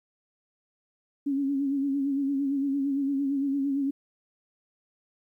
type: tone with vibrato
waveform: sine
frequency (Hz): 277.1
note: C#4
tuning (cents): -1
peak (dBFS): -24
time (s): 1.26-3.91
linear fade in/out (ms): 10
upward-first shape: sine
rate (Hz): 8.8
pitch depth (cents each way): 52
effects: 11-bit